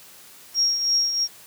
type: tone with tremolo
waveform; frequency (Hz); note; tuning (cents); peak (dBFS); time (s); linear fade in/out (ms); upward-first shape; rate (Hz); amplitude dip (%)
sine; 5588; F8; 0; -16; 0.54-1.28; 50; triangle; 3; 60
effects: white hiss -47 dBFS RMS until 1.46 s + high-pass 80 Hz 12 dB/octave